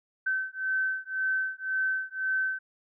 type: beating tone pair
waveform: sine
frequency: 1535 / 1536.9 Hz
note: G6 / G6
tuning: -37 / -35 cents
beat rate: 1.9 Hz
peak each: -30 dBFS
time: 0.26-2.59 s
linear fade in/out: 10 ms
effects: none